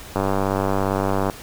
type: click train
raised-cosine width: 1 ms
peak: -7 dBFS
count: 112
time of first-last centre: 0.16-1.298 s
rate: 97.5 Hz
effects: pink hiss -39 dBFS RMS until 1.42 s